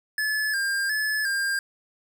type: tone with vibrato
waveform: square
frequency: 1661.2 Hz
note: G#6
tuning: in tune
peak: -24 dBFS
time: 0.18-1.59 s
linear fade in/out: 2 ms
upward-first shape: square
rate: 1.4 Hz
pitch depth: 63 cents each way
effects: none